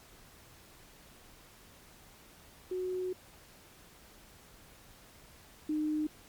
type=tone pair in turn; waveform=sine; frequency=368 / 305.6 Hz; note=F#4 / D#4; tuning=-9 / -31 cents; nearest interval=minor third; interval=322 cents; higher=first; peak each=-32 / -29 dBFS; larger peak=second; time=2.71-3.13 / 5.69-6.07 s; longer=first; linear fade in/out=5 ms; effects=pink hiss -57 dBFS RMS until 6.28 s + MP3 96 kbps